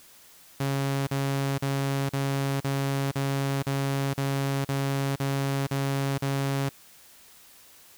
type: tone bursts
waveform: sawtooth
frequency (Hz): 137.7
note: C#3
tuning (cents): -11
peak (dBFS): -21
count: 12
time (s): 0.6-6.691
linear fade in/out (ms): 5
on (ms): 470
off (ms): 41
effects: white hiss -53 dBFS RMS until 7.97 s